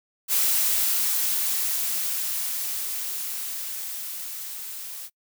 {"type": "noise with level ramp", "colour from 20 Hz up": "blue", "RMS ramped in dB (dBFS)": [-21, -37], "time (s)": [0.28, 5.1], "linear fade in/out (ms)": 50, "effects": ["noise-tail reverb RT60 0.1 s tail -25 dB re dry"]}